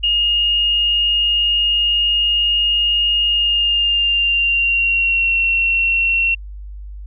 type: tone with pitch glide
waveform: sine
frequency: 2849 to 2723 Hz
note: F7 to F7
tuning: +34 to -44 cents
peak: -13 dBFS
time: 0.03-6.35 s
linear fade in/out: 10 ms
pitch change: -78 cents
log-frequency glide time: 3.27-5.36 s
effects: added 50 Hz sine -29 dBFS peak until 7.06 s